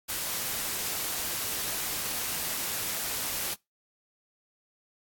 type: noise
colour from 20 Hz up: white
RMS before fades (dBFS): -32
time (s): 0.08-3.55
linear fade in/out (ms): 20
effects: noise-tail reverb RT60 0.2 s tail -24 dB re dry + AAC 64 kbps